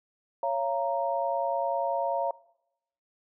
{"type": "chord", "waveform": "sine", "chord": "Bb minor", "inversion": "first", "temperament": "equal with one note detuned", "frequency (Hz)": [554.4, 684.5, 932.3], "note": ["Db5", "F5", "Bb5"], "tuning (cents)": [0, -35, 0], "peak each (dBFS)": -30, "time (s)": [0.43, 2.31], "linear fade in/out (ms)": 2, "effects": ["noise-tail reverb RT60 0.8 s tail -21 dB re dry"]}